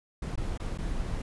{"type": "noise with dropouts", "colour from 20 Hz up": "brown", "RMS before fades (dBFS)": -32, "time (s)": [0.22, 1.22], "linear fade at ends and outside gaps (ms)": 5, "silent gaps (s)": [[0.358, 0.375], [0.577, 0.598], [0.777, 0.784]], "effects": ["resampled to 24000 Hz"]}